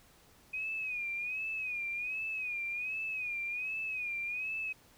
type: tone with vibrato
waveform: sine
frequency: 2494 Hz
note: D#7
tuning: 3 cents sharp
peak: -34 dBFS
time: 0.53-4.73 s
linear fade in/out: 10 ms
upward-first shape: sine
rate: 1.3 Hz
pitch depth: 91 cents each way
effects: pink hiss -62 dBFS RMS until 4.97 s